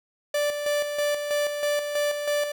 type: tone with tremolo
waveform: 45% pulse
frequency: 586 Hz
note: D5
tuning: 4 cents flat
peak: -22 dBFS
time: 0.34-2.52 s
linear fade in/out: 5 ms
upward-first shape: square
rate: 3.1 Hz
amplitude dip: 50%
effects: none